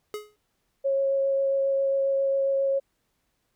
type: tone with exponential decay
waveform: square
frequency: 420.8 Hz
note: G#4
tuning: 23 cents sharp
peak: -29 dBFS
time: 0.14-0.36 s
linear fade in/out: 1 ms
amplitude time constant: 47 ms
type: tone with vibrato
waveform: sine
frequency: 546 Hz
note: C#5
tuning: 26 cents flat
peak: -21 dBFS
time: 0.84-2.8 s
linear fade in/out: 20 ms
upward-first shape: sine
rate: 7.4 Hz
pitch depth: 8 cents each way
effects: pink hiss -74 dBFS RMS until 3.55 s